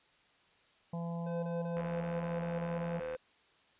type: harmonic tone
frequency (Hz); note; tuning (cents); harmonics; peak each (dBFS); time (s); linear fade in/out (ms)
169.3; E3; +46; 1 / 3 / 4 / 5 / 6; -36 / -46 / -48 / -50 / -52; 0.93-3; 5
type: tone bursts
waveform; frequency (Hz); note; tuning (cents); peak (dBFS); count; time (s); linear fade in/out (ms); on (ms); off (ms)
triangle; 512; C5; -38; -35; 10; 1.26-3.167; 10; 170; 23
type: click train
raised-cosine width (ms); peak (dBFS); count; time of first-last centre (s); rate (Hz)
0.5; -30; 109; 1.77-3.149; 78.3
effects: white hiss -67 dBFS RMS until 3.79 s + resampled to 8000 Hz